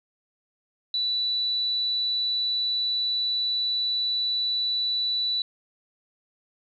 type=tone; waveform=sine; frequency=3960 Hz; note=B7; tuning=4 cents sharp; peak=-23 dBFS; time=0.94-5.42 s; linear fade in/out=2 ms; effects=none